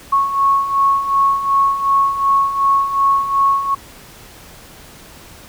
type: beating tone pair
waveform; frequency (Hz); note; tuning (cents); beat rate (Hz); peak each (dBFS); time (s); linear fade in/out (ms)
sine; 1100 / 1102.7; C#6 / C#6; -14 / -9; 2.7; -19 / -13; 0.12-3.75; 10
effects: pink hiss -40 dBFS RMS until 5.48 s